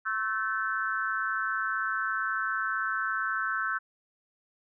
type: tone cluster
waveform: sine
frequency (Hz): 1090 / 1321 / 1525 / 1743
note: C#6 / E6 / G6 / A6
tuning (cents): -29 / +3 / -48 / -17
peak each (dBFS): -37 / -32 / -30 / -38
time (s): 0.05-3.79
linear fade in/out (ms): 20
effects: none